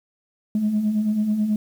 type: beating tone pair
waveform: sine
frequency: 205.1 / 214.3 Hz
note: G#3 / A3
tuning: -21 / -45 cents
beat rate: 9.2 Hz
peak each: -27 / -18 dBFS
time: 0.55-1.56 s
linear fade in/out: 2 ms
effects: tanh soft clip ceiling -14 dBFS + 8-bit